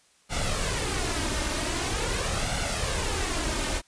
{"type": "noise with flanger", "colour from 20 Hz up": "pink", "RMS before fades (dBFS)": -28, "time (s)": [0.29, 3.82], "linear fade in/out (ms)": 50, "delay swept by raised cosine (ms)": [1.4, 3.3], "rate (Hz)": 0.44, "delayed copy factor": 0.55, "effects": ["white hiss -62 dBFS RMS until 3.87 s", "resampled to 22050 Hz"]}